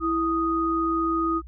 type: tone pair together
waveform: sine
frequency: 329.6 / 1244.4 Hz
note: E4 / D#6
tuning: 0 / 0 cents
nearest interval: octave + major seventh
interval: 2300 cents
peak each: -24 dBFS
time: 0-1.42 s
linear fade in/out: 50 ms
effects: added 60 Hz sine -39 dBFS peak until 1.47 s